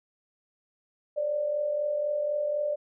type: tone pair together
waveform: sine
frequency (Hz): 548 / 592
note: C#5 / D5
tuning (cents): -20 / +14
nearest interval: minor second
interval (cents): 134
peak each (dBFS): -35 / -26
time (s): 1.16-2.76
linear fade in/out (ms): 20
effects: none